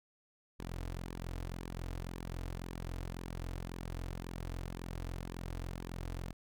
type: tone with flanger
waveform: sawtooth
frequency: 43.65 Hz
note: F1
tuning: in tune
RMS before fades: -42 dBFS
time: 0.59-6.33 s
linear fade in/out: 10 ms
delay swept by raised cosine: 1.4 to 5.4 ms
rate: 1.9 Hz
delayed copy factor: -0.55
effects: none